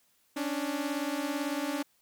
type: beating tone pair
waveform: sawtooth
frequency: 277.2 / 295.2 Hz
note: C#4 / D4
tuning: 0 / +9 cents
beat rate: 18 Hz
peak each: -30 / -29 dBFS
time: 0.36-1.83 s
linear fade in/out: 10 ms
effects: white hiss -69 dBFS RMS until 2.01 s